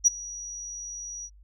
sine tone with ADSR envelope, 5800 Hz, F#8, 35 cents flat, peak -11 dBFS, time 0.04-1.3 s, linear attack 29 ms, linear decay 17 ms, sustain -24 dB, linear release 54 ms, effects tanh soft clip ceiling -11 dBFS + added 50 Hz sine -50 dBFS peak until 1.43 s

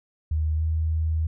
sine tone with pitch glide, 77.78 to 79.64 Hz, D#2 to D#2, 0 to +41 cents, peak -21 dBFS, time 0.31-1.27 s, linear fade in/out 5 ms, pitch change +41 cents, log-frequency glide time 0.56-0.62 s, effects none

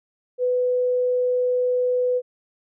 sine tone, 498.2 Hz, B4, 15 cents sharp, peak -18 dBFS, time 0.38-2.22 s, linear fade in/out 50 ms, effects none

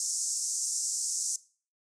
white band-pass noise, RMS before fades -32 dBFS, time 0-1.36 s, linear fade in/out 2 ms, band 5600 to 8600 Hz, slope 48 dB/octave, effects noise-tail reverb RT60 0.4 s tail -19 dB re dry

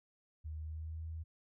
sine tone with pitch glide, 77.78 to 80.57 Hz, D#2 to E2, 0 to -39 cents, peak -40 dBFS, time 0.44-1.24 s, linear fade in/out 20 ms, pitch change +61 cents, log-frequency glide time 0.59-1.05 s, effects none

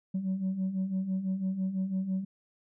sine beating tone pair, 185 / 191 Hz, F#3 / G3, 0 / -45 cents, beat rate 6 Hz, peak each -34 / -28 dBFS, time 0.14-2.25 s, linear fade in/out 10 ms, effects tanh soft clip ceiling -25 dBFS

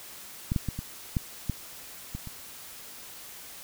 clicks, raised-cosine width 5 ms, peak -14 / -13 / -17 / -21 / -13 / -15 / -22 / -27 dBFS, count 8, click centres 0.519 / 0.562 / 0.687 / 0.79 / 1.168 / 1.497 / 2.15 / 2.273 s, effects white hiss -45 dBFS RMS until 3.63 s

